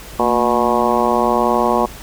harmonic tone with a mistuned harmonic, 121.1 Hz, B2, 34 cents flat, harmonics 2 / 3 / 4 / 5 / 6 / 7 / 8 / 9, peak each -21 / -21 / -21 / -21 / -21 / -21 / -21 / -21 dBFS, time 0.19-1.86 s, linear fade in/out 5 ms, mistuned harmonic 2, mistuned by -92 cents, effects added 50 Hz sine -36 dBFS peak until 2.02 s + pink hiss -36 dBFS RMS until 2.02 s

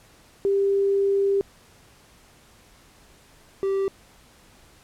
sine / triangle tone pair in turn, 395.8 / 389.9 Hz, G4 / G4, +17 / -9 cents, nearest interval unison, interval 26 cents, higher first, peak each -18 / -19 dBFS, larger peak first, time 0.45-1.41 / 3.63-3.88 s, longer first, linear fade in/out 0 ms, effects pink hiss -54 dBFS RMS until 4.83 s + low-pass 12000 Hz 12 dB/octave

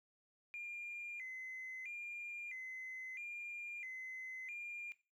triangle tone with vibrato, 2217 Hz, C#7, in tune, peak -40 dBFS, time 0.54-4.92 s, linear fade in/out 0 ms, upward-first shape square, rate 0.76 Hz, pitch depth 140 cents each way, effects noise-tail reverb RT60 0.3 s tail -19 dB re dry + tanh soft clip ceiling -42 dBFS

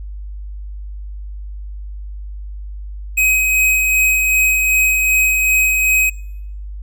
square tone with tremolo, 2530 Hz, D#7, 28 cents sharp, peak -11 dBFS, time 3.17-6.1 s, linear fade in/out 10 ms, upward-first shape sine, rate 2.6 Hz, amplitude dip 30%, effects noise-tail reverb RT60 0.9 s tail -26 dB re dry + added 50 Hz sine -26 dBFS peak until 6.82 s

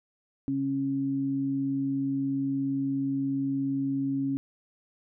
sine tone pair together, 137 / 274 Hz, C#3 / C#4, -20 / -20 cents, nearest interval octave, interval 1200 cents, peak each -35 / -26 dBFS, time 0.48-4.37 s, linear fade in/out 0 ms, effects none

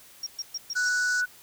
sine tone bursts, 5588 Hz, F8, in tune, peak -29 dBFS, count 5, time 0.23-0.89 s, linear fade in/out 5 ms, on 36 ms, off 120 ms
sine tone, 1480 Hz, F#6, in tune, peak -23 dBFS, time 0.75-1.26 s, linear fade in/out 20 ms
pink band-pass noise, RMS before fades -36 dBFS, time 0.75-1.22 s, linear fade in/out 20 ms, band 4300 to 7900 Hz, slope 96 dB/octave
effects white hiss -52 dBFS RMS until 1.42 s

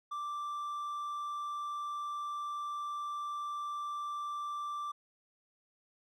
triangle tone, 1174.7 Hz, D6, in tune, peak -34 dBFS, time 0.11-4.92 s, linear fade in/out 10 ms, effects none

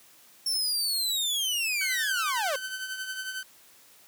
sawtooth linear sweep, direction down, 5450 to 516 Hz, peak -23 dBFS, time 0.46-2.56 s, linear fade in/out 5 ms
sawtooth tone with tremolo, 1528 Hz, G6, 45 cents flat, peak -27 dBFS, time 1.81-3.43 s, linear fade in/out 2 ms, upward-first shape triangle, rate 11 Hz, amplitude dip 60%
effects white hiss -56 dBFS RMS until 4.07 s + high-pass 100 Hz 12 dB/octave

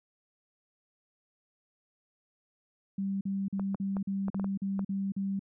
sine tone bursts, 195.7 Hz, G3, 3 cents flat, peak -29 dBFS, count 9, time 2.98-5.394 s, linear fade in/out 5 ms, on 230 ms, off 43 ms
clicks, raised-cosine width 1 ms, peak -25 dBFS, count 8, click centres 3.596 / 3.746 / 3.968 / 4.283 / 4.345 / 4.397 / 4.444 / 4.793 s
effects none

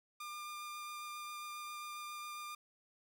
sawtooth tone with vibrato, 1201 Hz, D6, 38 cents sharp, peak -40 dBFS, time 0.2-2.55 s, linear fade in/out 5 ms, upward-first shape triangle, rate 7.4 Hz, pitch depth 11 cents each way, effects none

